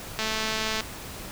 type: click train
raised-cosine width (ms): 0.2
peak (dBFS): -11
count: 136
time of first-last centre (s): 0.19-0.806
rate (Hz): 219
effects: pink hiss -39 dBFS RMS until 1.31 s